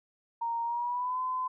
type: tone with pitch glide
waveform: sine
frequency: 930 to 1020 Hz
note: A#5 to C6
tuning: -4 to -44 cents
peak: -29 dBFS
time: 0.41-1.48 s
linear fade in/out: 10 ms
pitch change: +160 cents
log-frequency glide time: 0.63-1.2 s
effects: none